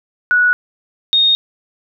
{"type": "tone pair in turn", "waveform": "sine", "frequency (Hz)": [1468, 3706], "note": ["F#6", "A#7"], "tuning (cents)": [-14, -11], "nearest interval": "octave + major third", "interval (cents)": 1603, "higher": "second", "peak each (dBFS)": -9, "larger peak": "neither", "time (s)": [[0.31, 0.53], [1.13, 1.35]], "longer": "neither", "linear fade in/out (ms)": 0, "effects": []}